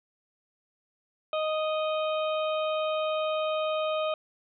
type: harmonic tone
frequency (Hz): 622.3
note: D#5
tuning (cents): 0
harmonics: 1 / 2 / 4 / 5 / 6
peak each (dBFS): -27 / -33 / -39 / -41 / -43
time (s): 1.33-4.14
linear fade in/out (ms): 2
effects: none